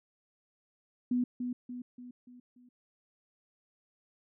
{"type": "tone with echo", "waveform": "sine", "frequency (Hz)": 246.9, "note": "B3", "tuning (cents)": 0, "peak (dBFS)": -26, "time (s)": [1.11, 1.24], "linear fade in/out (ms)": 5, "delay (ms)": 290, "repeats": 5, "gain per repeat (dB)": -6, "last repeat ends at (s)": 2.69, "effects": []}